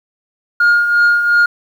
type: tone with tremolo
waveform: sine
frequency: 1421 Hz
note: F6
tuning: 30 cents sharp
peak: -4 dBFS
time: 0.6-1.46 s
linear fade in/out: 5 ms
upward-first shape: triangle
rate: 2.8 Hz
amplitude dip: 65%
effects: tanh soft clip ceiling -6 dBFS + 7-bit